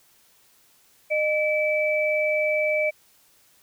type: tone pair together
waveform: sine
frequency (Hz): 611.6 / 2309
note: D#5 / D7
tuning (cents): -30 / -30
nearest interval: octave + major seventh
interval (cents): 2300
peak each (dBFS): -22 / -24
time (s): 1.1-2.91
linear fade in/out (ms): 20
effects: white hiss -59 dBFS RMS until 3.62 s